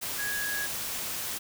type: tone in noise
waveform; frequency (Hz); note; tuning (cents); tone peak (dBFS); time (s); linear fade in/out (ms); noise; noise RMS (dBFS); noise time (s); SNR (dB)
sine; 1661.2; G#6; 0; -31; 0.18-0.67; 20; white; -34; 0.01-1.39; 0
effects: none